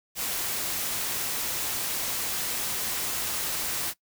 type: noise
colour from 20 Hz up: white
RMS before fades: -30 dBFS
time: 0.15-3.94 s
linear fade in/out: 50 ms
effects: noise-tail reverb RT60 0.1 s tail -19 dB re dry